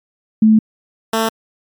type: tone pair in turn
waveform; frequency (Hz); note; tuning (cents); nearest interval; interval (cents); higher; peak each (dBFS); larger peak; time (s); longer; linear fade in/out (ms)
sine / 10% pulse; 218.1 / 223.6; A3 / A3; -15 / +28; unison; 43; second; -6 / -6; neither; 0.42-0.59 / 1.13-1.29; first; 5
effects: MP3 96 kbps